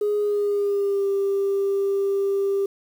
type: tone with pitch glide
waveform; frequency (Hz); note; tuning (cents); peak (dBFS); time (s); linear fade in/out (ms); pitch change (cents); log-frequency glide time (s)
sine; 415.3 to 395.4; G#4 to G4; 0 to +15; -18; 0.01-2.66; 5; -85; 0.19-1.07
effects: tanh soft clip ceiling -16 dBFS + 8-bit